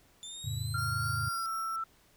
25% pulse linear sweep, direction up, 3527 to 4978 Hz, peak -37 dBFS, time 0.23-1.46 s, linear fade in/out 0 ms
sine chord, F augmented, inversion none, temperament equal, 87.31 / 110 / 138.59 Hz, F2 / A2 / C#3, 0 / 0 / 0 cents, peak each -39 / -35 / -38 dBFS, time 0.44-1.29 s, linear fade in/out 10 ms
sine tone with pitch glide, 1384 to 1329.9 Hz, F6 to E6, -16 to +15 cents, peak -32 dBFS, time 0.74-1.84 s, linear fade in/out 5 ms, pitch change -69 cents, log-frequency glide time 1.27-1.49 s
15% pulse tone with tremolo, 5588 Hz, F8, in tune, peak -38 dBFS, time 0.78-1.76 s, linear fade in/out 2 ms, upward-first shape sine, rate 4.1 Hz, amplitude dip 40%
effects pink hiss -64 dBFS RMS until 2.16 s

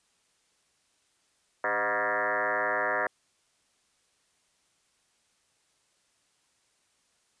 sine tone with frequency modulation, 1174.7 Hz, D6, in tune, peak -25 dBFS, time 1.64-3.07 s, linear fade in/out 2 ms, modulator 111 Hz, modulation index 6.4, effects white hiss -70 dBFS RMS until 7.4 s + resampled to 22050 Hz

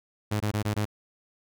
sawtooth tone bursts, 105.3 Hz, G#2, 24 cents sharp, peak -21 dBFS, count 5, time 0.31-0.854 s, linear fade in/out 10 ms, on 92 ms, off 21 ms, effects none

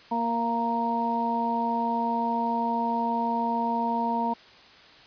harmonic tone with a mistuned harmonic, 233.1 Hz, A#3, in tune, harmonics 1 / 2 / 3 / 4, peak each -29 / -36 / -32 / -26 dBFS, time 0.11-4.34 s, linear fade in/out 10 ms, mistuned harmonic 3, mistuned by -17 cents, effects white hiss -51 dBFS RMS until 5.06 s + resampled to 11025 Hz

